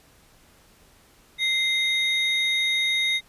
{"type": "tone pair together", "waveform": "triangle", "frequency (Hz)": [2090, 3728], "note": ["C7", "A#7"], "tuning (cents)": [-2, -1], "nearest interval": "minor seventh", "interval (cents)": 1001, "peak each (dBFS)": -22, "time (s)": [1.38, 3.21], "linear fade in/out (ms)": 50, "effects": ["pink hiss -56 dBFS RMS until 3.28 s", "resampled to 32000 Hz"]}